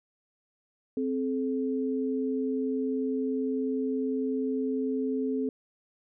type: tone pair together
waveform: sine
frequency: 261.6 / 430.7 Hz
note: C4 / A4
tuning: 0 / -37 cents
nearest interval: major sixth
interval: 863 cents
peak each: -28 / -31 dBFS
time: 0.97-5.49 s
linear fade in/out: 2 ms
effects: none